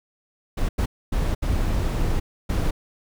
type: noise bursts at uneven times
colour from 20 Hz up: brown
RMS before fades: -22 dBFS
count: 5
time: 0.57-0.69 / 0.78-0.86 / 1.12-1.35 / 1.42-2.2 / 2.49-2.71 s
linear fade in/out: 10 ms
effects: none